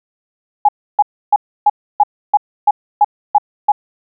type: tone bursts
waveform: sine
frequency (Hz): 830.6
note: G#5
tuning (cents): 0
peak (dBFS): -5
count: 10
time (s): 0.65-3.72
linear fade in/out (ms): 5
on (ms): 37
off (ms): 300
effects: none